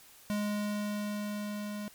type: tone with level ramp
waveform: square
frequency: 207.7 Hz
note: G#3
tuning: in tune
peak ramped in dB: -30 to -37 dBFS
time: 0.3-1.88 s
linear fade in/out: 0 ms
effects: white hiss -56 dBFS RMS until 1.94 s + MP3 96 kbps